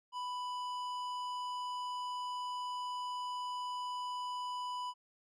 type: tone with tanh clipping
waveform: sine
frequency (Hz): 992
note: B5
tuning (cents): +7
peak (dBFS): -39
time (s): 0.12-4.94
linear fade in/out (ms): 50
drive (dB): 13
effects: none